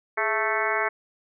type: harmonic tone with a mistuned harmonic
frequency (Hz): 220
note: A3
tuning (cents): 0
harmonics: 2 / 3 / 4 / 5 / 6 / 7 / 8 / 9 / 10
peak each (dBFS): -31 / -31 / -31 / -31 / -31 / -31 / -31 / -31 / -31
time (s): 0.17-0.89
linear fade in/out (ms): 10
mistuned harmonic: 2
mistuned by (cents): -77
effects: none